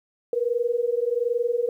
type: tone pair together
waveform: sine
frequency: 467.5 / 488.8 Hz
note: A#4 / B4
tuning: +5 / -18 cents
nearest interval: minor second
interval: 77 cents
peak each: -24 dBFS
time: 0.33-1.69 s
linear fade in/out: 2 ms
effects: 10-bit